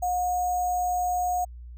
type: tone with sample-and-hold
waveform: sine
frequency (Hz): 721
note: F#5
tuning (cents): -45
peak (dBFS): -23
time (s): 0.02-1.45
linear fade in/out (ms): 10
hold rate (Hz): 7350
effects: added 60 Hz sine -39 dBFS peak until 1.77 s